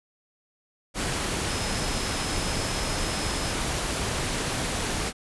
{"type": "tone in noise", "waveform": "sine", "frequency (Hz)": 5150, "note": "E8", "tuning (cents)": -41, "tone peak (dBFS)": -38, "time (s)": [1.46, 3.56], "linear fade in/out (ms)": 50, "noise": "pink", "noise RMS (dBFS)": -28, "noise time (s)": [0.94, 5.13], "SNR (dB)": -13, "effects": ["resampled to 24000 Hz"]}